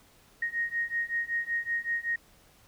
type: beating tone pair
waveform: sine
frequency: 1864.7 / 1870 Hz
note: A#6 / A#6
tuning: 0 / +5 cents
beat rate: 5.3 Hz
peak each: -32 / -31 dBFS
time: 0.42-2.16 s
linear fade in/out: 5 ms
effects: pink hiss -60 dBFS RMS until 2.67 s